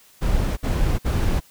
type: noise bursts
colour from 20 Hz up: brown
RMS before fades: -20 dBFS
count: 3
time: 0.21-1.404 s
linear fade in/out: 20 ms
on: 360 ms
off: 57 ms
effects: white hiss -53 dBFS RMS until 1.5 s